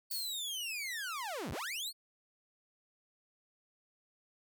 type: linear two-way sweep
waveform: sawtooth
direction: down then up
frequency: 4537 to 50.7 to 4537 Hz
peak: -34 dBFS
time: 0.1-1.93 s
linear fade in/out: 50 ms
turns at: 1.52 s
type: noise with exponential decay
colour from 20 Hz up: violet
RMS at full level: -38 dBFS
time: 0.11-0.67 s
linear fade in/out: 2 ms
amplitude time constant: 120 ms
effects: none